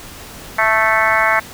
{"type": "harmonic tone", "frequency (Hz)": 220, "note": "A3", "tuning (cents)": 0, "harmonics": [3, 4, 5, 6, 7, 8, 9, 10], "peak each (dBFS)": [-20, -20, -20, -20, -20, -20, -20, -20], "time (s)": [0.58, 1.4], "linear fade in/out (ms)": 10, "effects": ["pink hiss -35 dBFS RMS until 1.53 s"]}